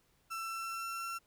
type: tone with pitch glide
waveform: 35% pulse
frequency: 1337 to 1355.7 Hz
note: E6 to E6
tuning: +24 to +48 cents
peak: -36 dBFS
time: 0.3-1.19 s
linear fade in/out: 20 ms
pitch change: +24 cents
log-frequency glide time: 0.41-1.06 s
effects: pink hiss -72 dBFS RMS until 1.26 s